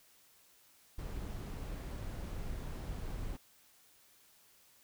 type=noise; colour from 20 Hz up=brown; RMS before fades=-41 dBFS; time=0.98-3.37 s; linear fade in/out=10 ms; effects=white hiss -65 dBFS RMS until 4.83 s